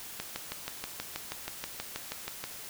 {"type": "click train", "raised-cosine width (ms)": 0.2, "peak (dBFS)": -17, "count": 15, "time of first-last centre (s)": [0.2, 2.44], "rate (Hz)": 6.25, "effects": ["white hiss -44 dBFS RMS until 2.69 s"]}